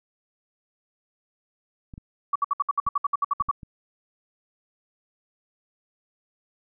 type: clicks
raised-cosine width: 5 ms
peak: -28 dBFS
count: 6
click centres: 1.938 / 1.979 / 2.868 / 3.408 / 3.487 / 3.632 s
type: tone bursts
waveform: sine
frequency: 1137 Hz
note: C#6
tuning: 44 cents sharp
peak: -19 dBFS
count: 14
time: 2.33-3.513 s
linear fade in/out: 5 ms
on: 26 ms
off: 63 ms
effects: none